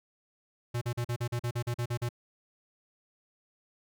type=tone bursts; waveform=square; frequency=120 Hz; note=B2; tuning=49 cents flat; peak=-30 dBFS; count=12; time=0.74-2.091 s; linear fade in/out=10 ms; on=75 ms; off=41 ms; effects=none